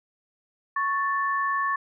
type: tone pair together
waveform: sine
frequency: 1107.9 / 1760 Hz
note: C#6 / A6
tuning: -1 / 0 cents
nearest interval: minor sixth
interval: 801 cents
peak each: -24 / -28 dBFS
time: 0.76-1.76 s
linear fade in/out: 5 ms
effects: none